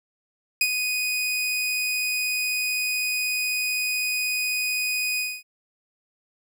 sawtooth tone with ADSR envelope, 2489 Hz, D#7, in tune, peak -13 dBFS, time 0.61-5.43 s, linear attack 3 ms, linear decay 56 ms, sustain -7 dB, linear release 240 ms, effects none

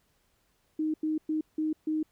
sine tone bursts at uneven times, 311.1 Hz, D#4, in tune, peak -26 dBFS, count 5, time 0.79-0.94 / 1.03-1.18 / 1.29-1.41 / 1.58-1.73 / 1.87-2.03 s, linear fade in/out 5 ms, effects pink hiss -71 dBFS RMS until 2.11 s

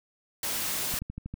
white noise, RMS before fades -31 dBFS, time 0.43-0.99 s, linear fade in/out 2 ms
click train, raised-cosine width 5 ms, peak -24 dBFS, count 6, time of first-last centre 0.94-1.34 s, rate 12.5 Hz
effects none

